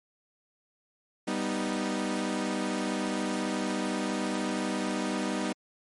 sawtooth chord, G augmented, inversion none, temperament equal, 196 / 246.9 / 311.1 Hz, G3 / B3 / D#4, 0 / 0 / 0 cents, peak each -29 dBFS, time 1.27-5.53 s, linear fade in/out 10 ms, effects MP3 48 kbps

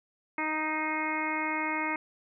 harmonic tone with a mistuned harmonic, 311.1 Hz, D#4, in tune, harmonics 1 / 2 / 3 / 4 / 5 / 6 / 7 / 8, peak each -35 / -41 / -34 / -38 / -41 / -40 / -33 / -41 dBFS, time 0.38-1.96 s, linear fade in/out 2 ms, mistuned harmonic 7, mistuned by -17 cents, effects none

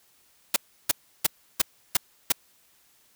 white noise bursts, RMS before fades -20 dBFS, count 6, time 0.54-2.322 s, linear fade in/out 5 ms, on 22 ms, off 330 ms, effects white hiss -62 dBFS RMS until 3.15 s

